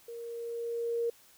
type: tone with level ramp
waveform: sine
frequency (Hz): 467.5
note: A#4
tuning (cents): +5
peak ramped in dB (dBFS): -40 to -27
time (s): 0.08-1.1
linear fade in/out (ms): 5
effects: white hiss -60 dBFS RMS until 1.37 s